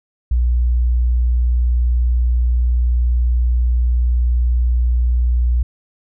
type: tone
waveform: sine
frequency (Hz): 60.4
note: B1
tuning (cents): -38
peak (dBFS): -12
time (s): 0.31-5.63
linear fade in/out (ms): 5
effects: none